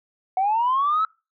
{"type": "linear sweep", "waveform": "sine", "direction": "up", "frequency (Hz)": [734, 1318.5], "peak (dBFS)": -17, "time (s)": [0.37, 1.05], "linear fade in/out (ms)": 2, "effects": ["noise-tail reverb RT60 0.3 s tail -25 dB re dry", "tanh soft clip ceiling -14 dBFS"]}